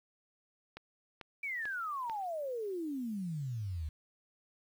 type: click train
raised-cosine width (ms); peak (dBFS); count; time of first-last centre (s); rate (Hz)
0.3; -29; 4; 0.77-2.097; 2.26
type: exponential sweep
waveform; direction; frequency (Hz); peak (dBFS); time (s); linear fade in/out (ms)
sine; down; 2349 to 72.7; -35; 1.43-3.89; 5
effects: 10-bit